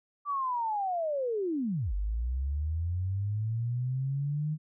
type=linear two-way sweep; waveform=sine; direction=down then up; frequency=1174 to 46.93 to 156 Hz; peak=-28 dBFS; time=0.25-4.58 s; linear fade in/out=50 ms; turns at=1.93 s; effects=none